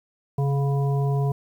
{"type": "harmonic tone with a mistuned harmonic", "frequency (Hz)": 140.6, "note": "C#3", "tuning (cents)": 25, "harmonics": [1, 3, 5, 7], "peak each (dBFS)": [-20, -30, -34, -37], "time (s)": [0.38, 1.32], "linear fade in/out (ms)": 5, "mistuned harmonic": 1, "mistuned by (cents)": -38, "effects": ["9-bit"]}